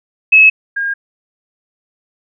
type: tone pair in turn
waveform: sine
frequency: 2582 / 1619.4 Hz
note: E7 / G#6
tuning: -37 / -44 cents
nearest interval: minor sixth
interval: 807 cents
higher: first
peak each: -3 / -15 dBFS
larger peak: first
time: 0.32-0.5 / 0.76-0.94 s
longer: neither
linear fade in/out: 10 ms
effects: none